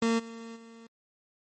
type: tone with level steps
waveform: 30% pulse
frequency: 228.6 Hz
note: A#3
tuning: 34 cents flat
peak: -21 / -38 / -45 dBFS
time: 0.02-0.87 s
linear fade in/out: 5 ms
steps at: 0.18 / 0.55 s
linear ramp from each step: 20 ms
effects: MP3 32 kbps